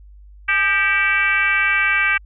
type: tone with frequency modulation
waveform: sine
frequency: 1942 Hz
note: B6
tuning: 30 cents flat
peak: -14 dBFS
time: 0.48-2.18 s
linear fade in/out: 10 ms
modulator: 368 Hz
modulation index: 1.7
effects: added 50 Hz sine -40 dBFS peak until 2.25 s